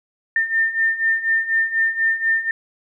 sine beating tone pair, 1803 / 1807.1 Hz, A6 / A6, +42 / +46 cents, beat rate 4.1 Hz, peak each -22 / -18 dBFS, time 0.36-2.51 s, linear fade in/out 2 ms, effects none

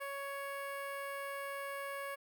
15% pulse tone with notch filter, 557 Hz, C#5, 8 cents sharp, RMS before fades -42 dBFS, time 0-2.16 s, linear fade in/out 20 ms, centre 5900 Hz, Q 0.91, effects none

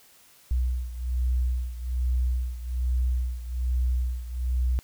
sine beating tone pair, 61.74 / 62.94 Hz, B1 / B1, 0 / +33 cents, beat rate 1.2 Hz, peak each -25 / -29 dBFS, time 0.51-4.79 s, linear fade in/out 0 ms, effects white hiss -56 dBFS RMS until 4.83 s

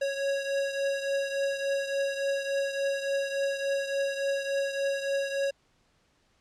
square beating tone pair, 552 / 555.5 Hz, C#5 / C#5, -7 / +4 cents, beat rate 3.5 Hz, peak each -29 / -35 dBFS, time 0.01-5.51 s, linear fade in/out 10 ms, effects pink hiss -68 dBFS RMS until 6.4 s + low-pass 7000 Hz 12 dB/octave

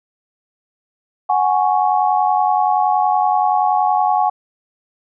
sine chord, F# suspended second, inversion none, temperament equal, 740 / 830.6 / 1108.7 Hz, F#5 / G#5 / C#6, 0 / 0 / 0 cents, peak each -16 / -16 / -21 dBFS, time 1.29-4.3 s, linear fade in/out 10 ms, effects none

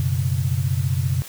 sine chord, F# suspended fourth, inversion none, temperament equal, 92.5 / 123.47 / 138.59 Hz, F#2 / B2 / C#3, 0 / 0 / 0 cents, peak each -23 dBFS, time 0-1.22 s, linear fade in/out 0 ms, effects white hiss -39 dBFS RMS until 1.28 s

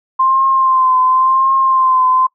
sine tone with vibrato, 1046.5 Hz, C6, in tune, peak -9 dBFS, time 0.19-2.27 s, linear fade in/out 10 ms, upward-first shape triangle, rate 0.93 Hz, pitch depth 42 cents each way, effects noise-tail reverb RT60 0.1 s tail -22 dB re dry

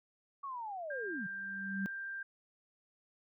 sine linear sweep, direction down, 1139 to 164.81 Hz, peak -39 dBFS, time 0.43-1.27 s, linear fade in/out 10 ms
sine tone with pitch glide, 1600 to 1583.5 Hz, G6 to G6, +35 to +17 cents, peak -39 dBFS, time 0.9-2.23 s, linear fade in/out 5 ms, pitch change -18 cents, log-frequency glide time 1.01-1.34 s
sine tone with exponential growth, 194.3 Hz, G3, 15 cents flat, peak -32 dBFS, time 1.03-1.86 s, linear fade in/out 0 ms, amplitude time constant 180 ms
effects none

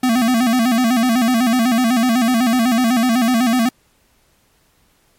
square tone with vibrato, 240 Hz, B3, 49 cents flat, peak -13 dBFS, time 0.03-3.69 s, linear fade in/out 5 ms, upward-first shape square, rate 8 Hz, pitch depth 100 cents each way, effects pink hiss -58 dBFS RMS until 5.18 s + MP3 64 kbps

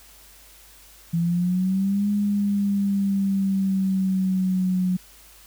sine exponential two-way sweep, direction up then down, 166.4 to 205.7 to 182.5 Hz, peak -19 dBFS, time 1.13-4.97 s, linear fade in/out 10 ms, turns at 2.09 s, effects added 50 Hz sine -54 dBFS peak until 5.46 s + white hiss -50 dBFS RMS until 5.46 s

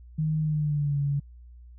sine tone with pitch glide, 155.7 to 141.96 Hz, D#3 to C#3, +2 to +42 cents, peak -23 dBFS, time 0.18-1.2 s, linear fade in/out 10 ms, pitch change -160 cents, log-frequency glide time 0.4-0.98 s, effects added 60 Hz sine -45 dBFS peak until 1.78 s

